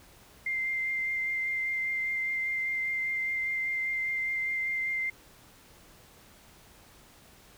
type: tone with vibrato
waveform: sine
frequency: 2093 Hz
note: C7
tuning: in tune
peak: -28 dBFS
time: 0.46-5.1 s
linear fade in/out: 5 ms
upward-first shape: sine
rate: 5 Hz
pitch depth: 11 cents each way
effects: pink hiss -56 dBFS RMS until 7.57 s